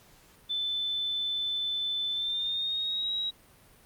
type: tone with pitch glide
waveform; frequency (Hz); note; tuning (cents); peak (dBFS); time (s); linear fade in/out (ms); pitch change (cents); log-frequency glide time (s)
sine; 3520 to 3839; A7 to B7; 0 to -50; -28; 0.49-3.31; 20; +150; 2.12-3.11
effects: pink hiss -58 dBFS RMS until 3.85 s + Opus 48 kbps